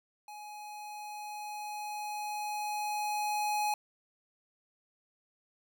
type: tone with level ramp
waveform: square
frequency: 839 Hz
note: G#5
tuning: 17 cents sharp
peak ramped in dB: -45 to -29 dBFS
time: 0.28-3.74 s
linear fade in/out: 2 ms
effects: none

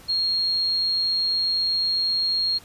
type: tone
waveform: sine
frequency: 4258 Hz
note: C8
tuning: 30 cents sharp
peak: -20 dBFS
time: 0.08-2.59 s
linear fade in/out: 20 ms
effects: pink hiss -48 dBFS RMS until 2.64 s + resampled to 32000 Hz

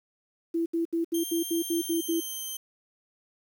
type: tone bursts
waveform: sine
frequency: 333.1 Hz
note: E4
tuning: 18 cents sharp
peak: -24 dBFS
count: 9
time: 0.54-2.204 s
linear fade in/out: 10 ms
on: 120 ms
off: 73 ms
type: tone with pitch glide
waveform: 5% pulse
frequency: 3177 to 3121 Hz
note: G7 to G7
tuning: +23 to -8 cents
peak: -26 dBFS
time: 1.14-2.57 s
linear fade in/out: 5 ms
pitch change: -31 cents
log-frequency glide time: 1.61-2.43 s
effects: 9-bit

